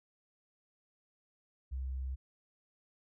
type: tone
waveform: sine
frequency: 65.41 Hz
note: C2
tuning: in tune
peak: -35 dBFS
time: 1.71-2.16 s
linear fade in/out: 20 ms
effects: none